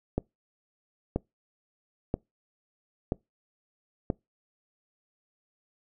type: click train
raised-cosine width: 2 ms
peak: -13 dBFS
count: 5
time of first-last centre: 0.18-4.102 s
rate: 1.02 Hz
effects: noise-tail reverb RT60 0.2 s tail -25 dB re dry